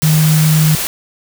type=tone in noise; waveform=sine; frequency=155.56 Hz; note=D#3; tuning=in tune; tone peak=-8 dBFS; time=0.03-0.75 s; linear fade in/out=0 ms; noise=white; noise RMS=-19 dBFS; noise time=0.02-0.87 s; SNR=+8 dB; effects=none